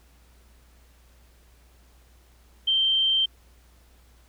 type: tone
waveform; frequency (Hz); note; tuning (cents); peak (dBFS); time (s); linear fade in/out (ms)
sine; 3136; G7; 0; -19; 2.67-3.26; 10
effects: added 60 Hz sine -54 dBFS peak until 4.28 s + pink hiss -61 dBFS RMS until 4.28 s